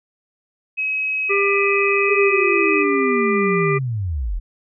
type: tone with pitch glide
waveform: sine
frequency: 2550 to 2531 Hz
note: D#7 to D#7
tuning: +42 to +29 cents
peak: -19 dBFS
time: 0.77-2.84 s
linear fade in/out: 20 ms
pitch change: -13 cents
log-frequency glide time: 1.2-2.25 s
type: harmonic tone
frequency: 398.7 Hz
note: G4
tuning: 29 cents sharp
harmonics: 1 / 3 / 5 / 6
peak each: -18 / -23 / -25 / -26 dBFS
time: 1.29-3.79 s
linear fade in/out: 20 ms
type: linear sweep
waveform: sine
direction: down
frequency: 424.7 to 34.65 Hz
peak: -20 dBFS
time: 2.08-4.4 s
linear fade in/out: 20 ms
effects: none